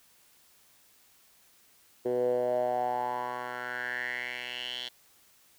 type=tone with band-pass filter sweep; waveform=10% pulse; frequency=123.47 Hz; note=B2; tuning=in tune; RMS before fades=-32 dBFS; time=2.05-4.89 s; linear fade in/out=10 ms; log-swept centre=420 to 3500 Hz; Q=5.6; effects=white hiss -62 dBFS RMS until 5.58 s

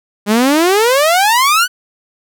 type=exponential sweep; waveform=sawtooth; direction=up; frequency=200 to 1523 Hz; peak=-5 dBFS; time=0.26-1.68 s; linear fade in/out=50 ms; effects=none

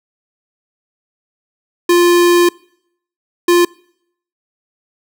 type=tone bursts at uneven times; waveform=square; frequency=349.2 Hz; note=F4; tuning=in tune; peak=-8 dBFS; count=2; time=1.89-2.49 / 3.48-3.65 s; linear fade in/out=5 ms; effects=noise-tail reverb RT60 0.7 s tail -25 dB re dry

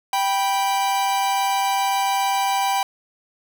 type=tone pair together; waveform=45% pulse; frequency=784 / 981.8 Hz; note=G5 / B5; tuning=0 / -10 cents; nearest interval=major third; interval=390 cents; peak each=-20 / -24 dBFS; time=0.13-2.83 s; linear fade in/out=2 ms; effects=none

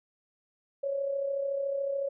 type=tone with amplitude modulation; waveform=sine; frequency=554.4 Hz; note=C#5; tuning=in tune; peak=-26 dBFS; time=0.83-2.09 s; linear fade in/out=10 ms; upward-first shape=sine; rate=33.8 Hz; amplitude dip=50%; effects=none

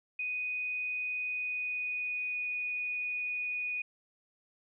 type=tone with pitch glide; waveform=sine; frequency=2489 to 2472 Hz; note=D#7 to D#7; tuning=0 to -12 cents; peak=-32 dBFS; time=0.19-3.82 s; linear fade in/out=5 ms; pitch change=-12 cents; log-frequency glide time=1.25-2.47 s; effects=none

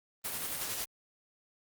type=noise with tremolo; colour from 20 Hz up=white; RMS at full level=-35 dBFS; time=0.24-0.85 s; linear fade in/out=10 ms; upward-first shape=sine; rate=11 Hz; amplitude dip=35%; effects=Opus 32 kbps

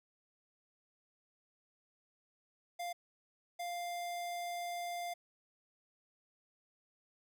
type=tone bursts at uneven times; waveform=square; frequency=698.5 Hz; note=F5; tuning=in tune; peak=-39 dBFS; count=2; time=2.79-2.93 / 3.59-5.14 s; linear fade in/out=10 ms; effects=none

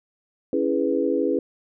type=chord; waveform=sine; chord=C# minor seventh; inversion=none; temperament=equal; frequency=277.2 / 329.6 / 415.3 / 493.9 Hz; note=C#4 / E4 / G#4 / B4; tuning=0 / 0 / 0 / 0 cents; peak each=-25 dBFS; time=0.53-1.39 s; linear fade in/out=2 ms; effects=none

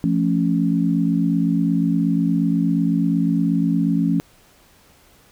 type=chord; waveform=sine; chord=F augmented; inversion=none; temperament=equal with one note detuned; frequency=171.71 / 220 / 277.2 Hz; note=F3 / A3 / C#4; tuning=-29 / 0 / 0 cents; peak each=-19 / -22 / -20 dBFS; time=0.04-4.2 s; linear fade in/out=0 ms; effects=pink hiss -53 dBFS RMS until 5.31 s

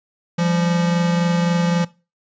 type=tone pair together; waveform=square; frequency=172.26 / 196 Hz; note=F3 / G3; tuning=-23 / 0 cents; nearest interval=major second; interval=223 cents; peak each=-17 / -27 dBFS; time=0.38-1.85 s; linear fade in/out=10 ms; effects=noise-tail reverb RT60 0.3 s tail -20 dB re dry + resampled to 16000 Hz

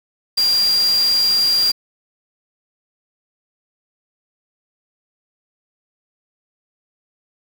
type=tone in noise; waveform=sine; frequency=4772 Hz; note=D8; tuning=27 cents sharp; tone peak=-13 dBFS; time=0.37-1.72 s; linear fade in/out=10 ms; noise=white; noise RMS=-28 dBFS; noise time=0.37-1.72 s; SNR=+12 dB; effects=none

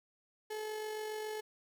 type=tone with amplitude modulation; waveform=35% pulse; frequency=430 Hz; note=A4; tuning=40 cents flat; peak=-35 dBFS; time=0.5-1.41 s; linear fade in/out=10 ms; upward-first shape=sine; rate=47.2 Hz; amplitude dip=35%; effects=none

